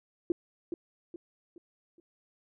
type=tone with echo; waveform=sine; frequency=341.7 Hz; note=F4; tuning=38 cents flat; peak=-23 dBFS; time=0.3-0.32 s; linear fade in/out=2 ms; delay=420 ms; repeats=4; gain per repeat=-8 dB; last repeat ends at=2 s; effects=none